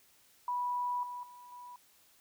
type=tone with level steps; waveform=sine; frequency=981 Hz; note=B5; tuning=12 cents flat; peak=-31 / -39 / -50 / -46 dBFS; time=0.48-1.76 s; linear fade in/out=2 ms; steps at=1.03 / 1.23 / 1.52 s; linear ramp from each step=2 ms; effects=white hiss -65 dBFS RMS until 2.2 s